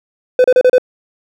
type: tone bursts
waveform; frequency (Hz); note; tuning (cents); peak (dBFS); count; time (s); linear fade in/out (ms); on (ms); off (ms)
triangle; 505; B4; +39; -3; 5; 0.39-0.782; 2; 52; 33
effects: none